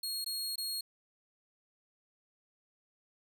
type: tone with dropouts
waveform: sawtooth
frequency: 4293 Hz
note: C8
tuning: 44 cents sharp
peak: -32 dBFS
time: 0.03-0.81 s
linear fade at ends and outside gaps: 5 ms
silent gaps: 0.245-0.261 / 0.558-0.579 s
effects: none